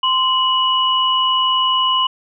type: tone pair together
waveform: sine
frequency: 1038.7 / 2938 Hz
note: C6 / F#7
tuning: -13 / -13 cents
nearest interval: octave + tritone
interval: 1800 cents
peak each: -16 dBFS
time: 0.03-2.07 s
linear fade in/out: 5 ms
effects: none